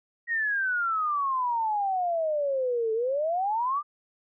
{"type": "exponential two-way sweep", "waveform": "sine", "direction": "down then up", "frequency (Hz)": [1900, 435.5, 1217], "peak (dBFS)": -24, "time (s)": [0.27, 3.83], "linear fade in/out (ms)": 50, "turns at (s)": 2.93, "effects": []}